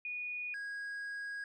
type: tone pair in turn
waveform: sine / triangle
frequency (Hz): 2460 / 1645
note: D#7 / G#6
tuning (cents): -20 / -17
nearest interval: perfect fifth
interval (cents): 697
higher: first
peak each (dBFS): -37 / -37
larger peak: neither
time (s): 0.05-0.54 / 0.54-1.44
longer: second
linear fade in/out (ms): 2
effects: resampled to 24000 Hz